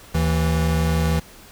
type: tone pair together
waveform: square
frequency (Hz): 76.9 / 163.07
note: D#2 / E3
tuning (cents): -20 / -18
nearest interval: octave + minor second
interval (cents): 1302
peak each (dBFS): -21 / -21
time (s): 0.14-1.2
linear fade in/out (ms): 10
effects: pink hiss -45 dBFS RMS until 1.51 s